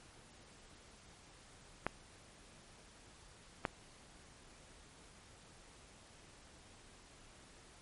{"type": "clicks", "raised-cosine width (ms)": 0.5, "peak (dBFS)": -18, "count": 2, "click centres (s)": [1.866, 3.652], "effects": ["pink hiss -60 dBFS RMS until 7.81 s", "MP3 48 kbps"]}